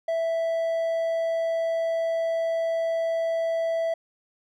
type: tone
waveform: triangle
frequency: 659.3 Hz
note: E5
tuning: in tune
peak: -21 dBFS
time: 0.08-3.94 s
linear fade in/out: 5 ms
effects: none